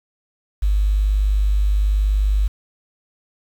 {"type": "tone with quantisation", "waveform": "sine", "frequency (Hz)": 50.5, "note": "G#1", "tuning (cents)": -48, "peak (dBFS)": -14, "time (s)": [0.62, 2.48], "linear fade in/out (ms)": 10, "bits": 7, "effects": []}